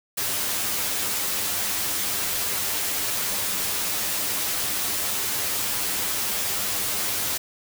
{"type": "noise with comb filter", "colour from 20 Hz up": "white", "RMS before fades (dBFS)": -26, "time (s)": [0.17, 7.38], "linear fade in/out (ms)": 10, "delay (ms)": 9.9, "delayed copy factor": 0.55, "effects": []}